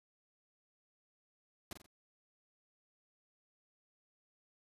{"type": "noise with echo", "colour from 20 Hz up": "pink", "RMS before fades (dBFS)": -44, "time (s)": [1.71, 1.73], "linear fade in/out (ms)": 2, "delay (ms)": 44, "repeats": 3, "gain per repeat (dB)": -7, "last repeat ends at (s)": 1.862, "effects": ["resampled to 32000 Hz"]}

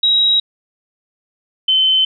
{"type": "tone pair in turn", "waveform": "sine", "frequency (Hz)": [3833, 3066], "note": ["A#7", "G7"], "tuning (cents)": [47, -39], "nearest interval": "major third", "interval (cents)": 386, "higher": "first", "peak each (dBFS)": -10, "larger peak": "neither", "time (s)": [[0.03, 0.4], [1.68, 2.05]], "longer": "neither", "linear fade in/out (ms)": 5, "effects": []}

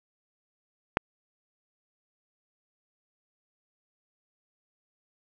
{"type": "click", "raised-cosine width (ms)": 0.5, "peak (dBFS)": -6, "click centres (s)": 0.971, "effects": []}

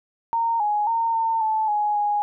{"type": "tone with pitch steps", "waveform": "sine", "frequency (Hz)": [921, 835, 916, 905, 873, 836, 828], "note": ["A#5", "G#5", "A#5", "A5", "A5", "G#5", "G#5"], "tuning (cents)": [-21, 9, -31, 48, -14, 11, -5], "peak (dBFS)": -19, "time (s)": [0.33, 2.22], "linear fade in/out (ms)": 0, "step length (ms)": 270, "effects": []}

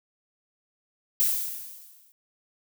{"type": "noise with exponential decay", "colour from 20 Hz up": "violet", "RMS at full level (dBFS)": -21, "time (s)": [1.2, 2.12], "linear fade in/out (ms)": 0, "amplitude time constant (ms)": 200, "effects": []}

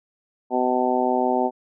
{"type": "harmonic tone", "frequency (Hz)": 126.2, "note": "B2", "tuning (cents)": 38, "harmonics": [2, 3, 4, 5, 6, 7], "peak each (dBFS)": [-25, -25, -28, -26, -24, -26], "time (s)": [0.5, 1.51], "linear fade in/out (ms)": 50, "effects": []}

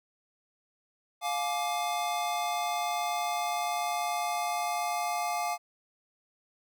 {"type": "chord", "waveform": "square", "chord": "D diminished", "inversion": "first", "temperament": "just", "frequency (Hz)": [704.8, 845.8, 1174.7], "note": ["F5", "Ab5", "D6"], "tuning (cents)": [16, 31, 0], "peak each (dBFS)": [-32, -35, -37], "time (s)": [1.21, 5.58], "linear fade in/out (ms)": 50, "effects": []}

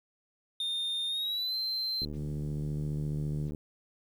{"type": "tone with pitch glide", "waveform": "triangle", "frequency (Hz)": [3642, 4112], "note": ["A#7", "C8"], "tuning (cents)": [-41, -31], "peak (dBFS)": -29, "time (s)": [0.6, 2.05], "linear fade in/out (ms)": 2, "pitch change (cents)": 210, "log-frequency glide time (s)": [1.07, 1.56]}
{"type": "click train", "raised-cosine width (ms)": 3, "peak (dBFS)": -27, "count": 115, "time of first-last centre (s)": [2.02, 3.548], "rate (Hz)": 74.6}
{"type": "tone", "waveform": "sine", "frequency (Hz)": 148.9, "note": "D3", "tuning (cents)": 24, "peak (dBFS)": -34, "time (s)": [2.13, 3.51], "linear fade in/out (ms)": 50}
{"effects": ["10-bit"]}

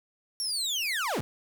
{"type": "linear sweep", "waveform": "30% pulse", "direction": "down", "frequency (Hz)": [5610, 55.9], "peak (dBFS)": -25, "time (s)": [0.4, 1.21], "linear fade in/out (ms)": 0, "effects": ["9-bit"]}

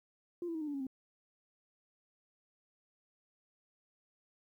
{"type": "tone with pitch steps", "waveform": "sine", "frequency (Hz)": [348.5, 332.6, 317.4, 302.9, 289, 275.8, 263.2], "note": ["F4", "E4", "D#4", "D#4", "D4", "C#4", "C4"], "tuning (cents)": [-4, 16, 35, -46, -28, -9, 10], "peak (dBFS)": -35, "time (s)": [0.42, 0.868], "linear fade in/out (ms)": 2, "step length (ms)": 64, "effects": ["tanh soft clip ceiling -31 dBFS", "12-bit"]}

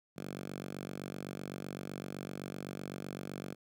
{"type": "tone with high-pass filter", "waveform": "5% pulse", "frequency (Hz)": 47.85, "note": "G1", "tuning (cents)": -41, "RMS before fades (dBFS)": -43, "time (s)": [0.16, 3.55], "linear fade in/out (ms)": 20, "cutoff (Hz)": 160, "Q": 1.8, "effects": []}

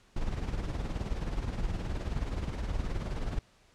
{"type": "noise with tremolo", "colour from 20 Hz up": "brown", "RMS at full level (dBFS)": -31, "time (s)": [0.16, 3.39], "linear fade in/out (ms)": 5, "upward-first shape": "sine", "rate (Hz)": 19, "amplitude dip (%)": 55, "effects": ["pink hiss -63 dBFS RMS until 3.74 s", "low-pass 7000 Hz 12 dB/octave"]}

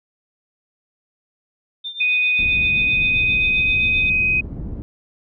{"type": "tone with tremolo", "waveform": "sine", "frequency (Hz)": 3593, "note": "A7", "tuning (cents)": 36, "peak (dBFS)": -24, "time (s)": [1.84, 4.1], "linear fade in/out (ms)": 10, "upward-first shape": "triangle", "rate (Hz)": 7.6, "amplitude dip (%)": 85}
{"type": "tone with pitch glide", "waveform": "sine", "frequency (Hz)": [2489, 2514], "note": ["D#7", "D#7"], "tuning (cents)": [0, 17], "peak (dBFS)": -15, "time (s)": [2, 4.41], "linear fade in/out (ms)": 10, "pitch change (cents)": 17, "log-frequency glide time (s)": [2.59, 3.72]}
{"type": "low-pass noise", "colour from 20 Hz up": "pink", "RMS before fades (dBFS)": -29, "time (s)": [2.39, 4.82], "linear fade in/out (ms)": 0, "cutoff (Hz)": 240, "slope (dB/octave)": 12}
{"effects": []}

